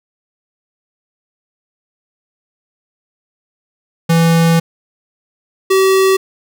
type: tone pair in turn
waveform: square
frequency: 165.9 / 382.7 Hz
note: E3 / G4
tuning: +11 / -42 cents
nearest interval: octave + major second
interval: 1447 cents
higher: second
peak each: -9 dBFS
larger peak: neither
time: 4.09-4.6 / 5.7-6.17 s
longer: first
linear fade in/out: 10 ms
effects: none